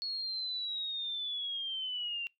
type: linear sweep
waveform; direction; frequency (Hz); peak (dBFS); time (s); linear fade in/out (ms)
sine; down; 4361 to 2748; -34; 0.02-2.27; 0
effects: noise-tail reverb RT60 0.2 s tail -24 dB re dry